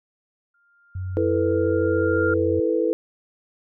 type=tone with exponential growth; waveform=sine; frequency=1400 Hz; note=F6; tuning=4 cents sharp; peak=-22 dBFS; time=0.54-2.34 s; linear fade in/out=5 ms; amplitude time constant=390 ms
type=tone with pitch glide; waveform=sine; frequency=92.5 to 91.38 Hz; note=F#2 to F#2; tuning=0 to -21 cents; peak=-26 dBFS; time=0.95-2.6 s; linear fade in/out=5 ms; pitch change=-21 cents; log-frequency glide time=1.32-2.21 s
type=chord; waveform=sine; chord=E suspended fourth; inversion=none; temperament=equal; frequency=329.6 / 440 / 493.9 Hz; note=E4 / A4 / B4; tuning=0 / 0 / 0 cents; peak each=-23 dBFS; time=1.17-2.93 s; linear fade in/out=0 ms
effects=none